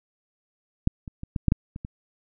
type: clicks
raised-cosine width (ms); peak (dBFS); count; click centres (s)
5; -7 / -24 / -22 / -14 / -6 / -6 / -23 / -21; 8; 0.874 / 1.078 / 1.234 / 1.362 / 1.483 / 1.521 / 1.761 / 1.849
effects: none